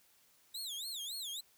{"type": "tone with vibrato", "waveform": "sawtooth", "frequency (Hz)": 3729, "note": "A#7", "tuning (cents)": 0, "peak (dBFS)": -37, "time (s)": [0.54, 1.41], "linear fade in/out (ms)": 10, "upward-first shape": "sine", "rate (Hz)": 3.6, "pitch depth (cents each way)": 260, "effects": ["white hiss -68 dBFS RMS until 1.57 s"]}